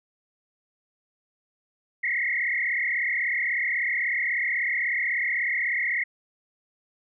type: tone with frequency modulation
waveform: sine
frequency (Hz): 2029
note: B6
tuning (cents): +46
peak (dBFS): -23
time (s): 2.03-6.04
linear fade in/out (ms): 10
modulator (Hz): 36.3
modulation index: 4.4
effects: none